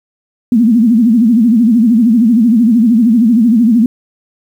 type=tone with vibrato; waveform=sine; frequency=230 Hz; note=A#3; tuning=23 cents flat; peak=-5 dBFS; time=0.52-3.86 s; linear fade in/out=2 ms; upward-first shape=sine; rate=13 Hz; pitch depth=150 cents each way; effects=7-bit